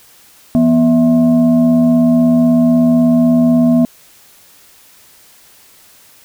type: tone with frequency modulation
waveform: sine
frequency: 243.6 Hz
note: B3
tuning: 24 cents flat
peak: -7 dBFS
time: 0.55-3.85 s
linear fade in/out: 0 ms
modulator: 411 Hz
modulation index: 0.57
effects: white hiss -45 dBFS RMS until 6.24 s